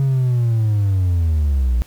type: linear sweep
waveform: triangle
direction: down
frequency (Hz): 138 to 56.9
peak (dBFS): -11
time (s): 0-1.82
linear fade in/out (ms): 0
effects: tanh soft clip ceiling -8 dBFS + pink hiss -48 dBFS RMS until 1.86 s